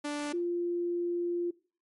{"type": "tone pair in turn", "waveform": ["sawtooth", "sine"], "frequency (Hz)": [293.1, 347.7], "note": ["D4", "F4"], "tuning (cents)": [-3, -8], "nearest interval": "minor third", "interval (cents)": 295, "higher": "second", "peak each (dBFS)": -28, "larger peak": "neither", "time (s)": [[0.04, 0.33], [0.33, 1.51]], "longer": "second", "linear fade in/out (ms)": 10, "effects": ["noise-tail reverb RT60 0.4 s tail -21 dB re dry", "MP3 48 kbps"]}